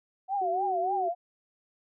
sine tone with vibrato, 740 Hz, F#5, in tune, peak -26 dBFS, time 0.28-1.15 s, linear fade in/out 50 ms, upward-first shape triangle, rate 3.4 Hz, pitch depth 180 cents each way
sine tone, 375.9 Hz, F#4, 27 cents sharp, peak -33 dBFS, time 0.41-1.09 s, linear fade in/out 10 ms
effects none

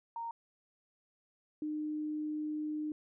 sine tone pair in turn, 926 / 304.1 Hz, A#5 / D#4, -12 / -40 cents, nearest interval octave + perfect fifth, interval 1928 cents, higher first, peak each -37 / -34 dBFS, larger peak second, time 0.16-0.31 / 1.62-2.92 s, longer second, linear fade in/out 2 ms, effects none

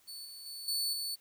sawtooth tone with level steps, 4463 Hz, C#8, 11 cents sharp, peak -40 / -43 / -39 / -28 / -32 dBFS, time 0.07-1.16 s, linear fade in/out 20 ms, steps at 0.25 / 0.46 / 0.68 / 0.93 s, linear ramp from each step 2 ms, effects white hiss -66 dBFS RMS until 1.2 s

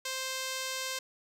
5% pulse tone with low-pass filter, 523.3 Hz, C5, in tune, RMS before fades -36 dBFS, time 0.05-0.99 s, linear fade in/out 5 ms, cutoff 11000 Hz, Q 2.7, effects none

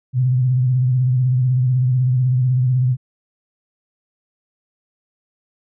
sine tone with vibrato, 127.1 Hz, C3, 50 cents flat, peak -13 dBFS, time 0.13-2.97 s, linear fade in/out 50 ms, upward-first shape sine, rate 16 Hz, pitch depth 61 cents each way, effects none

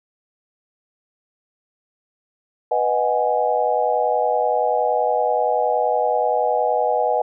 sine chord, G# minor seventh, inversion first, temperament equal, 493.9 / 622.3 / 740 / 830.6 Hz, B4 / D#5 / F#5 / G#5, 0 / 0 / 0 / 0 cents, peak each -22 dBFS, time 2.71-7.22 s, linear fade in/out 5 ms, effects none

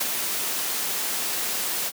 white noise with ADSR envelope, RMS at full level -24 dBFS, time 0-1.92 s, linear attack 10 ms, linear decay 29 ms, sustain -3 dB, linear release 47 ms, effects high-pass 200 Hz 12 dB/octave

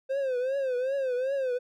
triangle tone with vibrato, 523 Hz, C5, 1 cent flat, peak -24 dBFS, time 0.09-1.59 s, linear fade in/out 20 ms, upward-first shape triangle, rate 2.6 Hz, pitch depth 130 cents each way, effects none

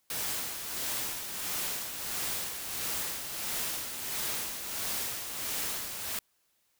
white noise with tremolo, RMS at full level -33 dBFS, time 0.1-6.19 s, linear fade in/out 2 ms, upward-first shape sine, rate 1.5 Hz, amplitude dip 50%, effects white hiss -73 dBFS RMS until 6.79 s

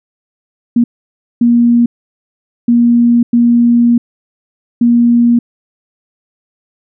sine tone bursts at uneven times, 237.4 Hz, A#3, 32 cents sharp, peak -5 dBFS, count 5, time 0.76-0.84 / 1.41-1.86 / 2.68-3.23 / 3.33-3.98 / 4.81-5.39 s, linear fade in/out 5 ms, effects none

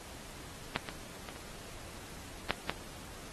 clicks, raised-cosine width 0.3 ms, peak -13 / -21 / -25 / -29 / -11 / -14 dBFS, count 6, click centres 0.761 / 0.888 / 1.288 / 1.361 / 2.507 / 2.696 s, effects pink hiss -49 dBFS RMS until 3.32 s + AAC 32 kbps

